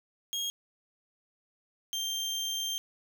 30% pulse tone pair in turn, 3258 / 3167 Hz, G#7 / G7, -34 / +17 cents, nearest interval unison, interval 49 cents, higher first, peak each -28 dBFS, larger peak neither, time 0.33-0.5 / 1.93-2.78 s, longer second, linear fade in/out 0 ms, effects none

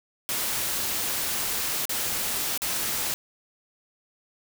white noise with dropouts, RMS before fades -28 dBFS, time 0.29-3.14 s, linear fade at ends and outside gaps 0 ms, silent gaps 1.854-1.894 / 2.576-2.619 s, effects none

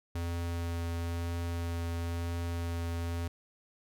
square tone with vibrato, 85 Hz, F2, 46 cents flat, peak -33 dBFS, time 0.15-3.28 s, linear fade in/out 5 ms, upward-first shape triangle, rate 1 Hz, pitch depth 10 cents each way, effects none

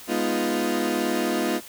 30% pulse chord, F half-diminished seventh, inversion first, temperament equal, 207.7 / 246.9 / 311.1 / 349.2 Hz, Ab3 / Cb4 / Eb4 / F4, 0 / 0 / 0 / 0 cents, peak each -28 / -25 / -26 / -24 dBFS, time 0.07-1.61 s, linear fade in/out 50 ms, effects white hiss -43 dBFS RMS until 1.68 s

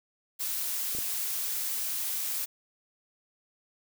blue noise, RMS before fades -32 dBFS, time 0.39-2.46 s, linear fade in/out 20 ms
clicks, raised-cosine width 2 ms, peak -29 dBFS, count 2, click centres 0.95 / 0.987 s
effects none

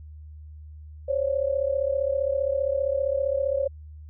sine tone pair together, 532 / 567.2 Hz, C5 / C#5, +29 / +40 cents, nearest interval minor second, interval 111 cents, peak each -25 dBFS, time 1.08-3.68 s, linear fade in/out 10 ms, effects added 76 Hz sine -40 dBFS peak until 4.09 s

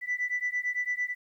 sine beating tone pair, 1975.5 / 1984.4 Hz, B6 / B6, 0 / +8 cents, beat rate 8.9 Hz, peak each -30 dBFS, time 0.01-1.15 s, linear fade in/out 50 ms, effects tanh soft clip ceiling -22 dBFS + 11-bit

